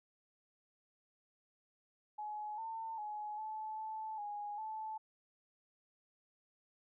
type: tone with pitch steps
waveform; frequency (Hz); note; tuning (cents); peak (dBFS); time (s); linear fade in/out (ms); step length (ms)
sine; 845 / 898 / 843 / 867 / 873 / 827 / 872; G#5 / A5 / G#5 / A5 / A5 / G#5 / A5; +30 / +35 / +26 / -26 / -14 / -8 / -16; -40; 2.18-4.98; 10; 400
effects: none